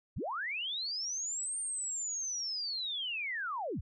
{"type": "linear two-way sweep", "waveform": "sine", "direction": "up then down", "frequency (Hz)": [34.65, 8870, 34.65], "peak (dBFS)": -34, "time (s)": [0.16, 3.81], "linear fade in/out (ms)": 10, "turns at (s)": 1.59, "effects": []}